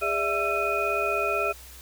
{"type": "tone cluster", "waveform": "sine", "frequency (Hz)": [408.1, 589, 665, 1341, 2484], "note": ["G#4", "D5", "E5", "E6", "D#7"], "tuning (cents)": [-30, 5, 15, 29, -3], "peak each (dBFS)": [-30, -32, -30, -28, -29], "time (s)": [0.01, 1.53], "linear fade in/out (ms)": 20, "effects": ["added 62 Hz sine -47 dBFS peak until 1.81 s", "white hiss -47 dBFS RMS until 1.81 s"]}